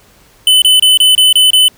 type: tone bursts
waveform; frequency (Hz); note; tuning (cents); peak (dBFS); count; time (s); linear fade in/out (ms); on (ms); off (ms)
square; 3018; F#7; +34; -5; 7; 0.47-1.682; 2; 150; 27
effects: pink hiss -46 dBFS RMS until 1.77 s